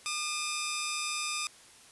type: tone pair together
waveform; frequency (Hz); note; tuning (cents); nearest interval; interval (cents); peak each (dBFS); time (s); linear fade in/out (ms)
10% pulse; 1207 / 2569; D6 / E7; +47 / -45; octave + minor second; 1308; -25 / -27; 0.06-1.47; 0
effects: white hiss -55 dBFS RMS until 1.91 s + resampled to 24000 Hz